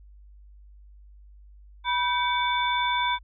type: tone cluster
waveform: sine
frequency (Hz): 979 / 1544 / 2265 / 3516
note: B5 / G6 / C#7 / A7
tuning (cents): -15 / -27 / +37 / -2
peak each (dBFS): -24 / -32 / -31 / -30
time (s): 1.84-3.19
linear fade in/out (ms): 50
effects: added 50 Hz sine -47 dBFS peak until 3.23 s